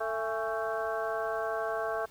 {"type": "harmonic tone with a mistuned harmonic", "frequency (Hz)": 222.3, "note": "A3", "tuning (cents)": 18, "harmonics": [2, 3, 4, 5, 6, 7], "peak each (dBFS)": [-36, -33, -40, -38, -42, -39], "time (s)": [0, 2.06], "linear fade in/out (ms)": 10, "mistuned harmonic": 4, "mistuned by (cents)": -110, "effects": ["pink hiss -57 dBFS RMS until 2.1 s"]}